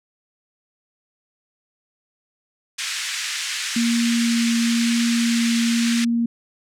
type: band-pass noise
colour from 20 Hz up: pink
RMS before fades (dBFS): -27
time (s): 2.78-6.05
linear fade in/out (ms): 10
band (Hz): 1700 to 8400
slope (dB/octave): 24
type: tone with vibrato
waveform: sine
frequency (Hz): 233.1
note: A#3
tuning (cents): 0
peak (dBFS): -17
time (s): 3.76-6.26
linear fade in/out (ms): 5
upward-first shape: triangle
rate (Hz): 0.97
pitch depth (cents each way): 8
effects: none